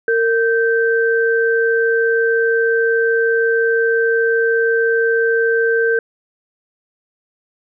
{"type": "tone pair together", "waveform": "sine", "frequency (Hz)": [458.4, 1558], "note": ["A#4", "G6"], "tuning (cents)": [-29, -11], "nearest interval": "octave + major sixth", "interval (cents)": 2118, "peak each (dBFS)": [-14, -17], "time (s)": [0.08, 5.99], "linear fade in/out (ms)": 2, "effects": []}